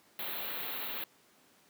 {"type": "band-stop noise", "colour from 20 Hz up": "white", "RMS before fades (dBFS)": -38, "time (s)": [0.19, 1.04], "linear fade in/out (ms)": 2, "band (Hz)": [4200, 12000], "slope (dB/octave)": 96, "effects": ["pink hiss -64 dBFS RMS until 1.69 s", "high-pass 200 Hz 12 dB/octave"]}